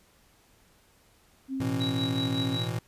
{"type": "tone with pitch glide", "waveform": "sine", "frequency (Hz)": [266.4, 269.8], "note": ["C4", "C#4"], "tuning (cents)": [31, -47], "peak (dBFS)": -29, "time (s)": [1.48, 2.59], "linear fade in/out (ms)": 50, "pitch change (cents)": 22, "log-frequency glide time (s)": [1.61, 1.72]}
{"type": "chord", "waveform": "square", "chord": "A suspended second", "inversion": "none", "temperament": "just", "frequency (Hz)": [110, 123.75, 165], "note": ["A2", "B2", "E3"], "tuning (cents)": [0, 4, 2], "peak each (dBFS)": [-34, -34, -36], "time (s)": [1.6, 2.79], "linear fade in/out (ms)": 5}
{"type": "tone with tremolo", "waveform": "sine", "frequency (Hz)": 3895, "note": "B7", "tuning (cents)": -25, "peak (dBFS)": -30, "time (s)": [1.8, 2.69], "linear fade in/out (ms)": 10, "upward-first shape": "sine", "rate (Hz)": 5.4, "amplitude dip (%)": 75}
{"effects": ["pink hiss -62 dBFS RMS until 2.87 s", "resampled to 32000 Hz"]}